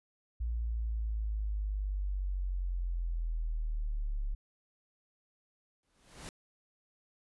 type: linear sweep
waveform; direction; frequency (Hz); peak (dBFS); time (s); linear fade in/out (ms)
sine; down; 58.27 to 34.8; -31; 0.4-4.35; 10
type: noise with exponential growth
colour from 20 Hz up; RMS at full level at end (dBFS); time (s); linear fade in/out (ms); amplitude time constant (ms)
pink; -42; 5.83-6.29; 1; 98
effects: resampled to 24000 Hz